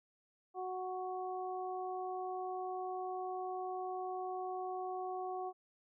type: harmonic tone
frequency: 370 Hz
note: F#4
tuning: in tune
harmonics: 1 / 2 / 3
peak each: -42 / -40 / -48 dBFS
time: 0.54-5.53 s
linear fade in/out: 50 ms
effects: none